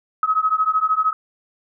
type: beating tone pair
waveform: sine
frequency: 1270 / 1283 Hz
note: D#6 / E6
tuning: +35 / -47 cents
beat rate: 13 Hz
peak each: -19 dBFS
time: 0.23-1.13 s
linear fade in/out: 2 ms
effects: none